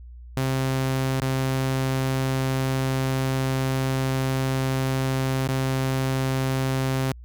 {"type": "tone with dropouts", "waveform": "sawtooth", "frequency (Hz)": 132.3, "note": "C3", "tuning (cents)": 20, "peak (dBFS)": -18, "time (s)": [0.37, 7.12], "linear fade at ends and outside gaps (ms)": 0, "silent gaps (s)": [[1.202, 1.22], [5.475, 5.489]], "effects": ["added 60 Hz sine -39 dBFS peak until 7.24 s"]}